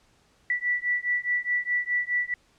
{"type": "beating tone pair", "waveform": "sine", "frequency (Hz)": [1958, 1962.8], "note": ["B6", "B6"], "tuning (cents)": [-15, -11], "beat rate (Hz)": 4.8, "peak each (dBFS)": -27, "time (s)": [0.5, 2.34], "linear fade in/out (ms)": 2, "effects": ["pink hiss -63 dBFS RMS until 2.58 s", "low-pass 8000 Hz 12 dB/octave"]}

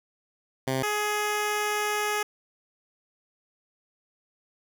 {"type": "tone pair in turn", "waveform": "10% pulse", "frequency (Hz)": [132, 419.1], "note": ["C3", "G#4"], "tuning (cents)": [16, 16], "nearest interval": "octave + minor sixth", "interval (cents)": 2000, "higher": "second", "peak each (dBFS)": -17, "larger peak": "neither", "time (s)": [[0.67, 0.83], [0.83, 2.23]], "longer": "second", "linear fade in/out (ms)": 5, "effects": []}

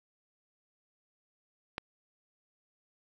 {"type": "click", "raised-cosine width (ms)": 0.3, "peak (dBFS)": -18, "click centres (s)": 1.781, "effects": ["9-bit"]}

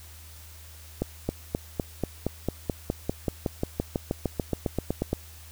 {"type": "accelerating click train", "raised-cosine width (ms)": 2, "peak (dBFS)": -12, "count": 24, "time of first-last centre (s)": [1.02, 5.13], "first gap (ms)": 270, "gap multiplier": 0.96, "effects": ["added 79 Hz sine -46 dBFS peak until 5.51 s", "white hiss -50 dBFS RMS until 5.51 s"]}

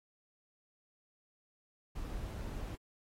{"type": "noise", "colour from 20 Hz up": "brown", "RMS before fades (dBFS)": -41, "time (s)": [1.95, 2.76], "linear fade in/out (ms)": 10, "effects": ["AAC 48 kbps"]}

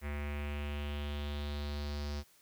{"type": "tone with low-pass filter sweep", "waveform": "square", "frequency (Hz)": 73, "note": "D2", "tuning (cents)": -10, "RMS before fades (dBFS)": -38, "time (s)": [0.01, 2.24], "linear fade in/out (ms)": 50, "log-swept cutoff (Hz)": [2100, 5200], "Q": 3.6, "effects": ["white hiss -65 dBFS RMS until 2.41 s"]}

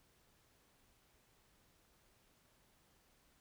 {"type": "silence", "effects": ["pink hiss -72 dBFS RMS until 3.4 s"]}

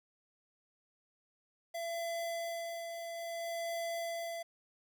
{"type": "tone with tremolo", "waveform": "square", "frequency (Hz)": 674, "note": "E5", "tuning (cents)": 38, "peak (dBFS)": -36, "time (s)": [1.74, 4.43], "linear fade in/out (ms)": 10, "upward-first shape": "sine", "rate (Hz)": 0.6, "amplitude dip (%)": 45, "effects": ["11-bit"]}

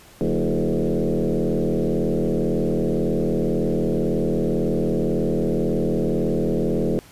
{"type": "tone with frequency modulation", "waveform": "sine", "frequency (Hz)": 100, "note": "G2", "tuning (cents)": 35, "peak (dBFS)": -18, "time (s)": [0.21, 6.99], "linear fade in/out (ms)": 0, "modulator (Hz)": 81.9, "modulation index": 5.3, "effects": ["pink hiss -48 dBFS RMS until 7.11 s", "resampled to 32000 Hz"]}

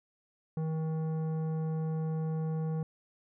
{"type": "tone with tanh clipping", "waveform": "sine", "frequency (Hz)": 158.9, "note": "D#3", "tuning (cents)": 37, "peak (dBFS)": -32, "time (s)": [0.57, 2.83], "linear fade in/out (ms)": 2, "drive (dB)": 12, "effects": []}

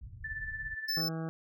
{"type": "low-pass noise", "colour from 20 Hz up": "white", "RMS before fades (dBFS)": -46, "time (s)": [0.01, 0.75], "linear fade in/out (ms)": 10, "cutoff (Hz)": 100, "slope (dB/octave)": 24}
{"type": "tone with tremolo", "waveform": "sine", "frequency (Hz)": 1760, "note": "A6", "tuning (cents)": 0, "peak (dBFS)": -34, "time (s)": [0.24, 1.01], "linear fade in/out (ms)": 5, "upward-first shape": "sine", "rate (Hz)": 17, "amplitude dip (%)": 60}
{"type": "tone", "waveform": "square", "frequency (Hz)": 5274, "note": "E8", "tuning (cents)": 0, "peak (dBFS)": -31, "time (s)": [0.88, 1.09], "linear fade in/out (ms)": 10}
{"type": "harmonic tone", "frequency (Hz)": 162.1, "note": "E3", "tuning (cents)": -29, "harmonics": [1, 2, 3, 4, 5, 7, 8, 9, 10], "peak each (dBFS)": [-35, -41, -45, -47, -49, -52, -53, -54, -55], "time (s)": [0.97, 1.29], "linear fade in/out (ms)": 0}
{"effects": []}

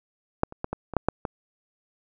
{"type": "clicks", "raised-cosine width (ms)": 1, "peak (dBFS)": [-6, -26, -14, -15, -20, -6, -6, -14], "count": 8, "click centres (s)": [0.434, 0.524, 0.644, 0.73, 0.937, 0.967, 1.086, 1.252], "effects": []}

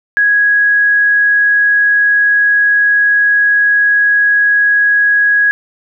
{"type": "tone", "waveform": "sine", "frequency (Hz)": 1661.2, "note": "G#6", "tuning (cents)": 0, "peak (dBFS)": -7, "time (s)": [0.17, 5.51], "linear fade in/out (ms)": 0, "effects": []}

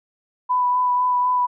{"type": "tone with vibrato", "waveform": "sine", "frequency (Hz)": 993, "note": "B5", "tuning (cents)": 9, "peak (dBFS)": -16, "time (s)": [0.49, 1.47], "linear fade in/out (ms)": 20, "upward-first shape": "sine", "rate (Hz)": 4, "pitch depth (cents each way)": 14, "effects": []}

